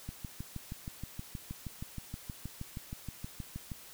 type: click train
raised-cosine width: 5 ms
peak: -27 dBFS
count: 24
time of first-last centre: 0.09-3.718 s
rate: 6.34 Hz
effects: white hiss -52 dBFS RMS until 3.93 s